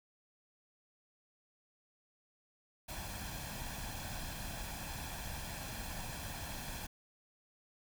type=noise with comb filter; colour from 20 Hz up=pink; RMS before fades=-43 dBFS; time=2.88-6.87 s; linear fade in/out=10 ms; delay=1.2 ms; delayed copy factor=+0.6; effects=none